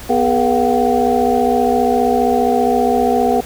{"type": "tone cluster", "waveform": "sine", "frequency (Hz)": [246.7, 413.9, 478.2, 708, 763], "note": ["B3", "G#4", "A#4", "F5", "G5"], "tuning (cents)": [-2, -6, 44, 23, -47], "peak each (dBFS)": -18, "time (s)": [0.09, 3.41], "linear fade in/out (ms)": 10, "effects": ["added 60 Hz sine -36 dBFS peak until 3.45 s", "pink hiss -34 dBFS RMS until 3.45 s"]}